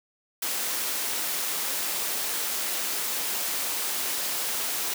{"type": "high-pass noise", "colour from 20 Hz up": "white", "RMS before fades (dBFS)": -29, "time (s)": [0.42, 4.94], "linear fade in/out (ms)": 5, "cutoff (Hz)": 260, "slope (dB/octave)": 12, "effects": []}